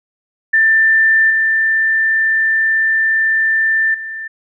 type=tone with level steps; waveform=sine; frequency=1781 Hz; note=A6; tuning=21 cents sharp; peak=-8 / -11 / -23 dBFS; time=0.53-4.28 s; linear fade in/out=10 ms; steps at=1.3 / 3.94 s; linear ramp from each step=5 ms; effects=none